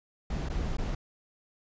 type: noise with dropouts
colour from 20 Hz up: brown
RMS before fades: -31 dBFS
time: 0.3-0.95 s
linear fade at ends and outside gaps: 5 ms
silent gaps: 0.488-0.498 / 0.77-0.783 s
effects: resampled to 16000 Hz